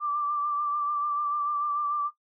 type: tone with vibrato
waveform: sine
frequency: 1174.7 Hz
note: D6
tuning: in tune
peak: -25 dBFS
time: 0-2.11 s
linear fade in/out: 50 ms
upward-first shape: sine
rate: 6.8 Hz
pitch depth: 29 cents each way
effects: noise-tail reverb RT60 0.1 s tail -17 dB re dry